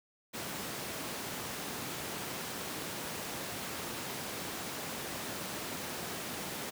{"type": "high-pass noise", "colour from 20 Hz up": "pink", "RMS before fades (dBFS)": -40, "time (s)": [0.33, 6.71], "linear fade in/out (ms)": 20, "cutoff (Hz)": 150, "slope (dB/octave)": 12, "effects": []}